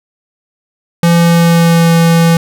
square tone with pitch glide, 170 to 166.89 Hz, F3 to E3, -46 to +22 cents, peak -6 dBFS, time 1.03-2.37 s, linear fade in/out 2 ms, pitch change -32 cents, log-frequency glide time 1.14-1.93 s, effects none

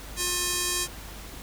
square tone with band-pass filter, 355.8 Hz, F4, 32 cents sharp, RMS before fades -28 dBFS, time 0.16-0.88 s, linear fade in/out 50 ms, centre 8000 Hz, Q 0.96, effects added 50 Hz sine -43 dBFS peak until 1.42 s + pink hiss -43 dBFS RMS until 1.42 s

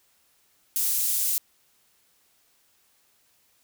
pink high-pass noise, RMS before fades -25 dBFS, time 0.76-1.38 s, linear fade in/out 0 ms, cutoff 10000 Hz, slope 12 dB/octave, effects white hiss -65 dBFS RMS until 3.63 s

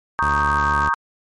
sine chord, Eb dominant seventh, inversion second, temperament equal, 932.3 / 1108.7 / 1244.5 / 1568 Hz, Bb5 / Db6 / Eb6 / G6, 0 / 0 / 0 / 0 cents, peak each -22 dBFS, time 0.19-0.94 s, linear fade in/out 0 ms
sawtooth tone with vibrato, 72.5 Hz, D2, 22 cents flat, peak -20 dBFS, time 0.22-0.89 s, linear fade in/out 5 ms, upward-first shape square, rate 6.7 Hz, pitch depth 18 cents each way
effects MP3 48 kbps

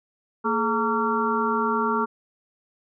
harmonic tone with a mistuned harmonic, 228.7 Hz, A#3, 33 cents flat, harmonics 1 / 2 / 4 / 5 / 6, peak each -27 / -27 / -27 / -27 / -27 dBFS, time 0.44-2.06 s, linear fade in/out 20 ms, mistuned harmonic 2, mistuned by -120 cents, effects none

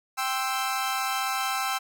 sawtooth chord, C major, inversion second, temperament equal, 784 / 1046.5 / 1318.5 Hz, G5 / C6 / E6, 0 / 0 / 0 cents, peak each -26 / -29 / -26 dBFS, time 0.17-1.79 s, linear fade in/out 20 ms, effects none

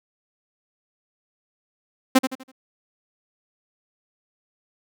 sawtooth tone with echo, 261.6 Hz, C4, in tune, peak -7 dBFS, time 2.15-2.19 s, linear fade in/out 10 ms, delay 82 ms, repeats 4, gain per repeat -9 dB, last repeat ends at 2.518 s, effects none

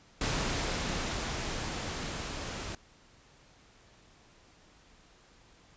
pink noise with level ramp, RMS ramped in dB -31 to -39 dBFS, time 0.21-2.75 s, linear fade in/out 2 ms, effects pink hiss -60 dBFS RMS until 5.76 s + resampled to 16000 Hz

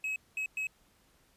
triangle tone bursts at uneven times, 2562 Hz, E7, 50 cents flat, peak -30 dBFS, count 3, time 0.04-0.16 / 0.37-0.46 / 0.57-0.67 s, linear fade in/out 2 ms, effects pink hiss -67 dBFS RMS until 1.36 s + resampled to 32000 Hz

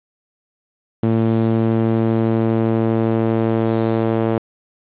sawtooth tone with band-pass filter sweep, 112.5 Hz, A2, 39 cents sharp, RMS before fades -17 dBFS, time 1.03-4.38 s, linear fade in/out 0 ms, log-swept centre 270 to 430 Hz, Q 1.1, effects resampled to 8000 Hz + 7-bit

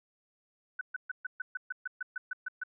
sine tone bursts, 1500 Hz, F#6, 23 cents sharp, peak -32 dBFS, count 13, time 0.79-2.636 s, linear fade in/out 5 ms, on 22 ms, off 130 ms, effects none

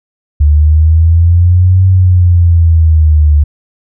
sine exponential two-way sweep, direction up then down, 73 to 94.4 to 73 Hz, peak -3 dBFS, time 0.4-3.44 s, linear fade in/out 10 ms, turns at 1.86 s, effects none

